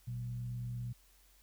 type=tone with frequency modulation; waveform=sine; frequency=121.2 Hz; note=B2; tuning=32 cents flat; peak=-37 dBFS; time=0.07-0.93 s; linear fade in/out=10 ms; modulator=68.9 Hz; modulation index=0.39; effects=added 46 Hz sine -65 dBFS peak until 1.42 s + white hiss -67 dBFS RMS until 1.42 s